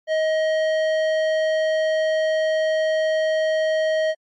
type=tone with tanh clipping; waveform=sine; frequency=630 Hz; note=D#5; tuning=21 cents sharp; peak=-20 dBFS; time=0.07-4.15 s; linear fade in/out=50 ms; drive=13 dB; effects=AAC 64 kbps